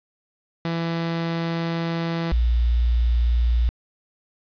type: tone pair in turn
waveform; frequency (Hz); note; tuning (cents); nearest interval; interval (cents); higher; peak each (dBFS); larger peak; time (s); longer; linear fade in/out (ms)
sawtooth / sine; 166.7 / 59.09; E3 / A#1; +20 / +24; octave + tritone; 1796; first; -19 / -16; second; 0.65-2.32 / 2.32-3.69; first; 0
effects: resampled to 11025 Hz + 7-bit